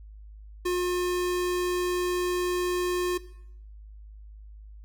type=tone; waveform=square; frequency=358 Hz; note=F4; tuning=43 cents sharp; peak=-25 dBFS; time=0.65-3.18 s; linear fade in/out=10 ms; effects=noise-tail reverb RT60 0.7 s tail -18 dB re dry + added 52 Hz sine -43 dBFS peak until 4.84 s